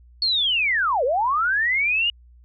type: linear two-way sweep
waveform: sine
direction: down then up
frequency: 4411 to 463.2 to 2905 Hz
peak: -18 dBFS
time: 0.22-2.1 s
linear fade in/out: 2 ms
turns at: 1.04 s
effects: added 60 Hz sine -47 dBFS peak until 2.44 s